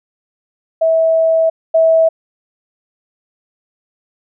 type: tone pair in turn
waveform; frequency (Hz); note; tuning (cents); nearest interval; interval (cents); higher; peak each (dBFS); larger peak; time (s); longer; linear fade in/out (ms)
sine; 650 / 650; E5 / E5; -24 / -24; unison; 0; neither; -9 / -7; second; 0.81-1.5 / 1.74-2.09; first; 10
effects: none